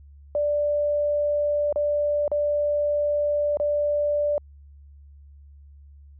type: tone with dropouts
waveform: sine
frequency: 587.3 Hz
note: D5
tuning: in tune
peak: -20 dBFS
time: 0.35-4.38 s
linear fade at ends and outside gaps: 1 ms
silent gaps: 1.726-1.759 / 2.279-2.316 / 3.571-3.599 s
effects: added 71 Hz sine -45 dBFS peak until 6.19 s